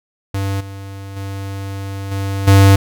square tone with level steps, 98 Hz, G2, in tune, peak -18 / -29 / -24 / -19 / -6 dBFS, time 0.34-2.76 s, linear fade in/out 5 ms, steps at 0.6 / 1.16 / 2.11 / 2.47 s, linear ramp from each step 10 ms, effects none

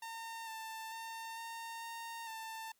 sawtooth tone with pitch steps, 911 / 890 / 906 / 916 / 921 / 892 Hz, A#5 / A5 / A#5 / A#5 / A#5 / A5, -40 / +20 / -50 / -31 / -21 / +23 cents, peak -39 dBFS, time 0.02-2.72 s, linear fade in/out 5 ms, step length 450 ms, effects white hiss -75 dBFS RMS until 2.79 s + MP3 96 kbps

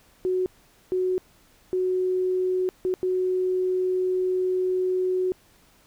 sine tone bursts at uneven times, 369 Hz, F#4, 5 cents flat, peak -21 dBFS, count 5, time 0.25-0.46 / 0.92-1.18 / 1.73-2.69 / 2.85-2.94 / 3.03-5.32 s, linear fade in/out 0 ms, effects pink hiss -58 dBFS RMS until 5.86 s

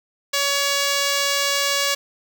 5% pulse tone, 563 Hz, C#5, 27 cents sharp, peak -7 dBFS, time 0.33-1.95 s, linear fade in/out 10 ms, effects none

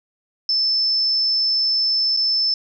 sine tone with dropouts, 5274 Hz, E8, in tune, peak -16 dBFS, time 0.49-2.54 s, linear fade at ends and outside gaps 2 ms, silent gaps 2.166-2.171 s, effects none

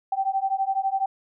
sine beating tone pair, 770 / 782 Hz, G5 / G5, -31 / -4 cents, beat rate 12 Hz, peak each -25 dBFS, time 0.12-1.06 s, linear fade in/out 5 ms, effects none

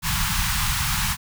pink band-stop noise, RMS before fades -23 dBFS, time 0.02-1.17 s, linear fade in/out 50 ms, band 190 to 870 Hz, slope 48 dB/octave, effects none

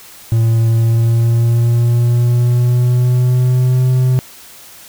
triangle tone with pitch glide, 113.9 to 127.85 Hz, A#2 to C3, -40 to -40 cents, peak -7 dBFS, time 0.32-4.19 s, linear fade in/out 0 ms, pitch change +200 cents, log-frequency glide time 0.73-3.86 s, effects white hiss -38 dBFS RMS until 4.88 s

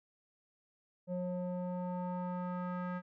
square tone with low-pass filter sweep, 180 Hz, F#3, 47 cents flat, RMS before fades -38 dBFS, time 1.07-3.02 s, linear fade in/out 50 ms, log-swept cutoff 540 to 1500 Hz, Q 2.8, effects none

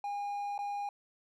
triangle tone with dropouts, 813 Hz, G#5, 37 cents flat, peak -32 dBFS, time 0.04-0.89 s, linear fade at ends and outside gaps 2 ms, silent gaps 0.579-0.589 s, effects none

